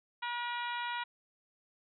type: harmonic tone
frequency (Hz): 480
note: B4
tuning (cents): -49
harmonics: 2 / 3 / 4 / 5 / 6 / 7 / 8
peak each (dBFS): -37 / -41 / -43 / -45 / -47 / -48 / -49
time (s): 0.22-1.04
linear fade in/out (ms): 10
effects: none

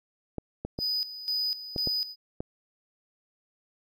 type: clicks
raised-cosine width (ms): 2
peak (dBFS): -19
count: 6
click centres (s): 0.383 / 0.65 / 0.789 / 1.762 / 1.873 / 2.405
type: tone with tremolo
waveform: triangle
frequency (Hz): 4978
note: D#8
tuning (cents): 0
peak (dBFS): -25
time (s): 0.78-2.16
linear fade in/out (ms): 50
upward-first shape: square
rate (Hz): 2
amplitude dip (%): 75
effects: none

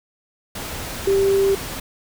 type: tone in noise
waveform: sine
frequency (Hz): 392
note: G4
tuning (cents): 0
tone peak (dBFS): -14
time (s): 1.07-1.55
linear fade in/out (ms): 5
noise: pink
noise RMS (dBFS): -30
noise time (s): 0.55-1.8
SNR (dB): +13
effects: none

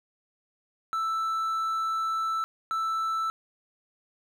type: tone bursts at uneven times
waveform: triangle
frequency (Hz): 1322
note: E6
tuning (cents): +5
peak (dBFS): -24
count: 2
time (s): 0.93-2.44 / 2.71-3.3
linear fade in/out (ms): 0
effects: none

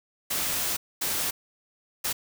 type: noise bursts at uneven times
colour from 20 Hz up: white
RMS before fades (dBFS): -28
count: 3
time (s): 0.3-0.77 / 1.01-1.31 / 2.04-2.13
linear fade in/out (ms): 10
effects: none

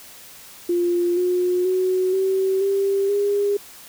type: tone with pitch steps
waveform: sine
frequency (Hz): 349.2 / 359.8 / 370.8 / 382.1 / 393.8 / 405.8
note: F4 / F#4 / F#4 / G4 / G4 / G#4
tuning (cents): 0 / -48 / +4 / -44 / +8 / -40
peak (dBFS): -17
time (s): 0.69-3.57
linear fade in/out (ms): 5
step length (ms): 480
effects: white hiss -43 dBFS RMS until 3.88 s

